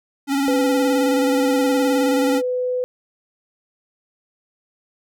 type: tone with vibrato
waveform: square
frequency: 277.2 Hz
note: C#4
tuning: in tune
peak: -18 dBFS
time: 0.27-2.42 s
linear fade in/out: 50 ms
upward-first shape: square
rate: 19 Hz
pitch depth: 34 cents each way
type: tone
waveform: sine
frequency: 501 Hz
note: B4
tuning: 25 cents sharp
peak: -19 dBFS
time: 0.48-2.84 s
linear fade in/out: 0 ms
effects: none